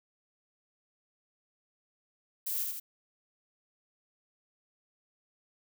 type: noise with echo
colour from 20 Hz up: violet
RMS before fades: -34 dBFS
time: 2.46-2.64 s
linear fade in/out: 10 ms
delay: 80 ms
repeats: 2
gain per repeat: -3 dB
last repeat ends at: 2.8 s
effects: none